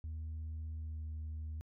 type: tone with pitch glide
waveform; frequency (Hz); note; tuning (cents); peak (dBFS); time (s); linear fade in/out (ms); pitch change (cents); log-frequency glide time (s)
sine; 79 to 78; D#2 to D#2; +27 to +5; -37; 0.04-1.61; 0; -22; 0.73-1.06
effects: tanh soft clip ceiling -38 dBFS